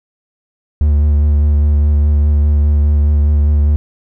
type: tone with vibrato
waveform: triangle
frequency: 73.7 Hz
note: D2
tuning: 7 cents sharp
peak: -6 dBFS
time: 0.81-3.76 s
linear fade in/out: 0 ms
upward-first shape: sine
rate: 4.9 Hz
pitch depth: 21 cents each way
effects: none